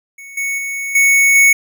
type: tone with level steps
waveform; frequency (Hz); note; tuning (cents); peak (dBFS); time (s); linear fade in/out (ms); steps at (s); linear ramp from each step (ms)
square; 2217; C#7; 0; -33 / -18 / -21 / -9 / -7; 0.18-1.53; 5; 0.37 / 0.58 / 0.95 / 1.35; 5
effects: none